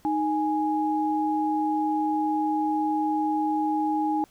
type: tone pair together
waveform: sine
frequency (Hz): 309.7 / 830.6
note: D#4 / G#5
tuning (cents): -8 / 0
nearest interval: octave + perfect fourth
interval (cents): 1708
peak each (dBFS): -25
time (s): 0.05-4.24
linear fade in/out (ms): 0
effects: pink hiss -59 dBFS RMS until 4.3 s